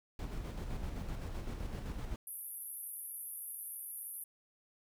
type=noise with tremolo; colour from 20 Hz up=brown; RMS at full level=-39 dBFS; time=0.19-2.16 s; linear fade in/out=2 ms; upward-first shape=square; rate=7.8 Hz; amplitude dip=35%
type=band-pass noise; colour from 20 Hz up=white; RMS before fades=-45 dBFS; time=2.27-4.24 s; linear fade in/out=2 ms; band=9900 to 13000 Hz; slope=96 dB/octave
effects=none